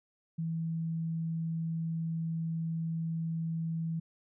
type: tone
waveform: sine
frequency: 163.6 Hz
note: E3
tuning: 13 cents flat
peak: -31 dBFS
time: 0.38-4 s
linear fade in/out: 10 ms
effects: none